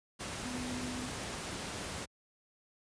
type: tone in noise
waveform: sine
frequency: 249.6 Hz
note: B3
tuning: 19 cents sharp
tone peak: -39 dBFS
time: 0.44-1.08 s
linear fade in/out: 20 ms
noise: pink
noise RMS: -40 dBFS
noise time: 0.19-2.06 s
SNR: -2 dB
effects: high-pass 60 Hz 12 dB/octave + resampled to 22050 Hz